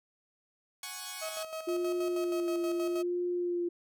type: chord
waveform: 5% pulse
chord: F# suspended second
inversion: none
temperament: equal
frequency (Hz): 740 / 830.6 / 1108.7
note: F#5 / G#5 / C#6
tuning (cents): 0 / 0 / 0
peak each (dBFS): -34 / -33 / -30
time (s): 0.83-1.43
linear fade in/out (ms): 2
type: tone with tremolo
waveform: 35% pulse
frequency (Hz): 638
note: D#5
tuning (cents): +43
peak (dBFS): -34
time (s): 1.21-3.03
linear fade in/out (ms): 20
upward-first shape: square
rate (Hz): 6.3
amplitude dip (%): 55
type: tone with vibrato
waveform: sine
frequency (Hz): 349.2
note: F4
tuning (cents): 0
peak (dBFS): -29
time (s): 1.67-3.69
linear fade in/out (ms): 10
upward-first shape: sine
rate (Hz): 0.79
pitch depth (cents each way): 25
effects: none